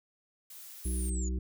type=noise; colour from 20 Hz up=blue; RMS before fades=-48 dBFS; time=0.5-1.1 s; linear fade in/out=5 ms
type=linear sweep; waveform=sine; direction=down; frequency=10950 to 6700 Hz; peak=-39 dBFS; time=0.84-1.29 s; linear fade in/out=10 ms
type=harmonic tone; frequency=62.8 Hz; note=B1; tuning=30 cents sharp; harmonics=1 / 3 / 5 / 6; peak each=-30 / -40 / -44 / -46 dBFS; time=0.85-1.39 s; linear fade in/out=5 ms
effects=none